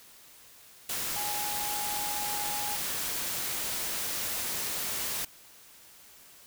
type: tone in noise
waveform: sine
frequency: 830.6 Hz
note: G#5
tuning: in tune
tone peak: -36 dBFS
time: 1.16-2.76 s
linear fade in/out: 5 ms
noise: white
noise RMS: -33 dBFS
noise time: 0.89-5.25 s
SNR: -6 dB
effects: white hiss -54 dBFS RMS until 6.46 s